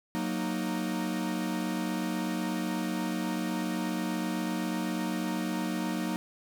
45% pulse chord, D# minor, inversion first, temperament equal with one note detuned, 185 / 233.1 / 309.5 Hz, F#3 / A#3 / D#4, 0 / 0 / -9 cents, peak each -34 dBFS, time 0.15-6.16 s, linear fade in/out 0 ms, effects none

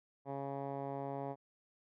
10% pulse tone with low-pass filter, 138.59 Hz, C#3, in tune, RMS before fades -41 dBFS, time 0.25-1.36 s, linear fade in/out 50 ms, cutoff 860 Hz, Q 1.7, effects none

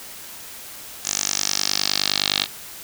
10% pulse tone with band-pass filter sweep, 49.72 Hz, G1, 25 cents sharp, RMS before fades -23 dBFS, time 1.03-2.47 s, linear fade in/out 50 ms, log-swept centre 6800 to 3800 Hz, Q 3.6, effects white hiss -38 dBFS RMS until 2.83 s

